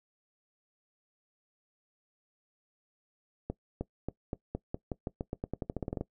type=accelerating click train; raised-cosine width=2 ms; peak=-20 dBFS; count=20; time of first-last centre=3.5-6.01 s; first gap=310 ms; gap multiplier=0.89; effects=noise-tail reverb RT60 0.1 s tail -20 dB re dry